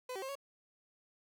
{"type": "tone with pitch steps", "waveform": "30% pulse", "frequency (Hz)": [505, 383.9, 532, 556], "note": ["B4", "G4", "C5", "C#5"], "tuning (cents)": [39, -36, 29, 5], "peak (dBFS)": -37, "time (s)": [0.09, 0.354], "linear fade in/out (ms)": 5, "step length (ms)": 66, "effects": []}